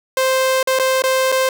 sawtooth tone with dropouts, 523 Hz, C5, 1 cent flat, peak -10 dBFS, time 0.17-1.49 s, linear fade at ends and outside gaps 2 ms, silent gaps 0.629-0.673 / 0.789-0.796 / 1.021-1.038 / 1.319-1.323 s, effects none

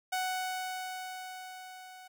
sawtooth tone with level ramp, 743 Hz, F#5, 7 cents sharp, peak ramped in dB -26 to -45 dBFS, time 0.12-2.08 s, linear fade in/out 10 ms, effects none

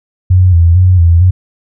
sine tone with vibrato, 88 Hz, F2, 14 cents sharp, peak -3 dBFS, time 0.3-1.31 s, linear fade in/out 10 ms, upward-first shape square, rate 2.2 Hz, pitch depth 72 cents each way, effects none

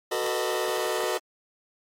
sawtooth chord, B dominant seventh, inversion second, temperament just, 370.4 / 444.5 / 493.9 / 617.4 Hz, F#4 / A4 / B4 / D#5, +2 / +18 / 0 / -14 cents, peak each -27 / -27 / -28 / -28 dBFS, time 0.11-1.18 s, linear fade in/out 10 ms, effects AAC 48 kbps

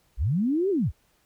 sine linear two-way sweep, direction up then down, 41.2 to 410.5 to 41.2 Hz, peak -21 dBFS, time 0.17-0.92 s, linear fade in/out 50 ms, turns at 0.7 s, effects pink hiss -66 dBFS RMS until 1.25 s

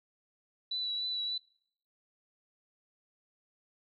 sine tone with vibrato, 3951 Hz, B7, in tune, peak -32 dBFS, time 0.71-1.38 s, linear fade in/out 5 ms, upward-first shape triangle, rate 3.4 Hz, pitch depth 24 cents each way, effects noise-tail reverb RT60 0.7 s tail -26 dB re dry

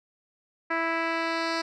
10% pulse tone with low-pass filter sweep, 329.6 Hz, E4, in tune, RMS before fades -28 dBFS, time 0.7-1.62 s, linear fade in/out 10 ms, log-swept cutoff 2000 to 4800 Hz, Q 1.9, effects none

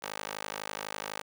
15% pulse tone with high-pass filter, 52 Hz, G#1, 3 cents sharp, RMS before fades -39 dBFS, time 0.02-1.22 s, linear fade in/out 10 ms, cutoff 720 Hz, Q 0.77, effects none

